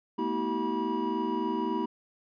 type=tone cluster; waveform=triangle; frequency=218 / 241.4 / 320.9 / 383.5 / 970 Hz; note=A3 / B3 / E4 / G4 / B5; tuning=-16 / -39 / -46 / -38 / -31 cents; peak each=-35 / -32 / -31 / -32 / -31 dBFS; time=0.18-1.86 s; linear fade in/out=10 ms; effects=resampled to 11025 Hz